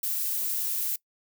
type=noise; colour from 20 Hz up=violet; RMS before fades=-29 dBFS; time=0.03-0.96 s; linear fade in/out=5 ms; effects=noise-tail reverb RT60 0.1 s tail -22 dB re dry